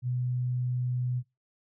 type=tone; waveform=sine; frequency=124.7 Hz; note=B2; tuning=17 cents sharp; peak=-27 dBFS; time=0.02-1.23 s; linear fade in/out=50 ms; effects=noise-tail reverb RT60 0.2 s tail -19 dB re dry